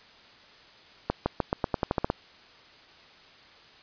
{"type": "accelerating click train", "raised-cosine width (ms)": 1, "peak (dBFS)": -10, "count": 11, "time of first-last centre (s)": [1.1, 2.101], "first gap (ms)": 160, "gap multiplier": 0.89, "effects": ["white hiss -53 dBFS RMS until 3.82 s", "resampled to 11025 Hz"]}